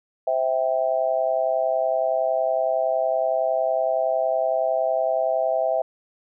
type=chord; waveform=sine; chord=C major; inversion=none; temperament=just; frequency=523.3 / 654.1 / 784.9 Hz; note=C5 / E5 / G5; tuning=0 / -14 / +2 cents; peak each=-26 / -21 / -27 dBFS; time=0.27-5.82 s; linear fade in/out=5 ms; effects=none